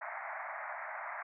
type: band-pass noise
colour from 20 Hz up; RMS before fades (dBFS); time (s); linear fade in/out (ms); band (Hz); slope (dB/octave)
pink; -42; 0.01-1.23; 10; 620 to 2200; 96
effects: none